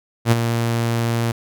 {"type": "tone with ADSR envelope", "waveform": "sawtooth", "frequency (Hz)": 116.54, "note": "A#2", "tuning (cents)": 0, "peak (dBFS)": -6, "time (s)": [0.25, 1.32], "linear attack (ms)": 64, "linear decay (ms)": 28, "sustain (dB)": -8, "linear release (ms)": 6, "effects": []}